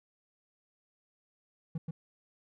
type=tone with echo; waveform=triangle; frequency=161.8 Hz; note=E3; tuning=32 cents flat; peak=-30 dBFS; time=1.75-1.78 s; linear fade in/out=5 ms; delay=130 ms; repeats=1; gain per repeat=-2 dB; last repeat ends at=1.91 s; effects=none